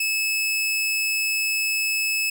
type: tone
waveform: sawtooth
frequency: 2600 Hz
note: E7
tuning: 24 cents flat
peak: -18 dBFS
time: 0-2.3 s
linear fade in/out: 5 ms
effects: none